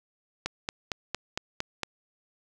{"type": "click train", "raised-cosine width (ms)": 0.2, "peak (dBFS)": -12, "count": 7, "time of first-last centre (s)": [0.46, 1.833], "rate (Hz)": 4.37, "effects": []}